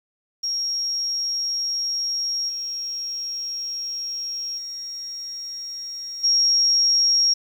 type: tone with level steps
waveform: sine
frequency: 5588 Hz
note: F8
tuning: in tune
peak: -22 / -26 / -30 / -15 dBFS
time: 0.43-7.34 s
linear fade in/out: 10 ms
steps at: 2.48 / 4.57 / 6.23 s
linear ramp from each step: 20 ms
effects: 8-bit